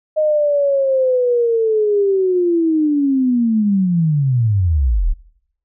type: linear sweep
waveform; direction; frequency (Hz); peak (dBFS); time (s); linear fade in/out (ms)
sine; down; 622.3 to 31.3; -12; 0.16-5.14; 20
effects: noise-tail reverb RT60 0.8 s tail -22 dB re dry